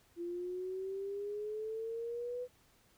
sine exponential sweep, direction up, 341.2 to 500 Hz, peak -37 dBFS, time 0.16-2.48 s, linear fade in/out 50 ms, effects pink hiss -68 dBFS RMS until 2.97 s

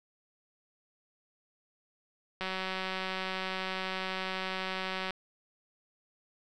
click train, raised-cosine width 0.3 ms, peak -19 dBFS, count 508, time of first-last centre 2.41-5.107 s, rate 188 Hz, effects none

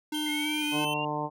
square tone with vibrato, 300.1 Hz, D4, 38 cents sharp, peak -31 dBFS, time 0.12-0.85 s, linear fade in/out 5 ms, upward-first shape square, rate 3 Hz, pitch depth 18 cents each way
45% pulse tone with pitch glide, 3164 to 3074 Hz, G7 to G7, +15 to -35 cents, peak -33 dBFS, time 0.14-0.94 s, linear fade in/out 5 ms, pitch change -50 cents, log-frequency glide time 0.51-0.81 s
sine linear sweep, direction up, 2093 to 2811 Hz, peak -33 dBFS, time 0.26-1.05 s, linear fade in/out 5 ms
harmonic tone, 149.6 Hz, D3, 32 cents sharp, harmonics 1 / 2 / 3 / 4 / 5 / 6 / 7, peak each -37 / -36 / -38 / -37 / -37 / -33 / -37 dBFS, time 0.71-1.3 s, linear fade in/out 50 ms
effects none

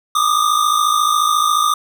square tone pair together, 1178.8 / 1233 Hz, D6 / D#6, +6 / -16 cents, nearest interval minor second, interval 78 cents, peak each -17 / -16 dBFS, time 0.15-1.74 s, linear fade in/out 5 ms, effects none

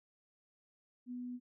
sine tone, 246.9 Hz, B3, in tune, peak -40 dBFS, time 1.06-1.4 s, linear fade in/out 50 ms, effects none

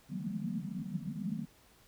white band-pass noise, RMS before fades -38 dBFS, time 0.09-1.46 s, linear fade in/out 20 ms, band 150 to 240 Hz, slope 96 dB/octave, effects pink hiss -63 dBFS RMS until 1.87 s

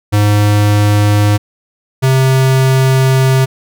square tone pair in turn, 103.83 / 132.02 Hz, G#2 / C3, 0 / +16 cents, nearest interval major third, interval 416 cents, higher second, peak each -8 dBFS, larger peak neither, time 0.12-1.38 / 2.02-3.46 s, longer second, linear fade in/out 20 ms, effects none

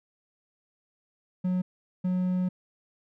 triangle tone bursts at uneven times, 182.6 Hz, F#3, 23 cents flat, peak -22 dBFS, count 2, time 1.44-1.62 / 2.04-2.49 s, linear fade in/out 10 ms, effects none

